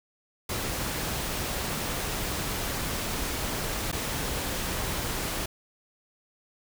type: noise with dropouts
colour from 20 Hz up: pink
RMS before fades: -31 dBFS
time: 0.49-5.46 s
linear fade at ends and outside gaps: 5 ms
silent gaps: 3.917-3.926 s
effects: none